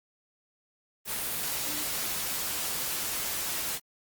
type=tone in noise; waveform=sine; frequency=300 Hz; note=D4; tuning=37 cents sharp; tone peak=-42 dBFS; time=1.65-1.86 s; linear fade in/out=50 ms; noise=white; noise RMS=-32 dBFS; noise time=1.05-3.8 s; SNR=-13 dB; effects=Opus 32 kbps